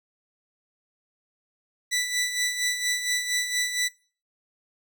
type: tone with tremolo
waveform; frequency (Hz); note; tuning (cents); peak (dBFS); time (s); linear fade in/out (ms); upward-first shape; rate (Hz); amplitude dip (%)
15% pulse; 1975.5; B6; 0; -16; 1.91-3.89; 20; sine; 4.3; 60
effects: noise-tail reverb RT60 0.4 s tail -23 dB re dry